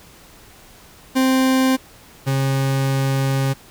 40% pulse tone pair in turn, 261.6 / 135.33 Hz, C4 / C#3, 0 / -41 cents, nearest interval major seventh, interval 1141 cents, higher first, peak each -13 / -16 dBFS, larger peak first, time 1.15-1.77 / 2.26-3.54 s, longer second, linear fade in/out 20 ms, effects pink hiss -46 dBFS RMS until 3.7 s

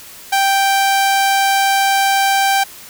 sawtooth tone, 784 Hz, G5, in tune, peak -8 dBFS, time 0.32-2.64 s, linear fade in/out 10 ms, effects white hiss -37 dBFS RMS until 2.89 s

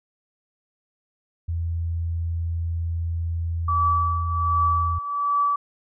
sine tone, 83.8 Hz, E2, 29 cents sharp, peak -23 dBFS, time 1.48-4.99 s, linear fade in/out 10 ms
sine tone with tremolo, 1151 Hz, D6, 35 cents flat, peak -17 dBFS, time 3.68-5.56 s, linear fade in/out 5 ms, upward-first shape triangle, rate 1.3 Hz, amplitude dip 75%
effects none

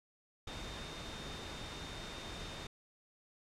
sine tone in noise, 3654 Hz, A#7, 35 cents flat, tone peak -51 dBFS, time 0.47-2.67 s, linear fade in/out 5 ms, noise pink, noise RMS -45 dBFS, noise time 0.47-2.67 s, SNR -9 dB, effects low-pass 6000 Hz 12 dB/octave

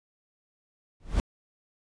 brown noise with exponential growth, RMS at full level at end -18 dBFS, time 1-1.2 s, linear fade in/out 1 ms, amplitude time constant 42 ms, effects resampled to 22050 Hz

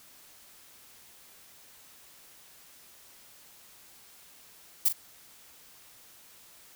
violet noise with echo, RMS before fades -22 dBFS, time 4.85-4.89 s, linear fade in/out 10 ms, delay 40 ms, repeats 1, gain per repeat -10 dB, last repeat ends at 4.93 s, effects white hiss -55 dBFS RMS until 6.75 s

